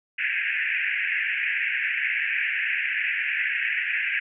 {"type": "band-pass noise", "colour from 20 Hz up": "pink", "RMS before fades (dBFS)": -26, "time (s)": [0.18, 4.2], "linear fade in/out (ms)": 10, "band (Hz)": [1600, 2700], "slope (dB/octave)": 96, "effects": []}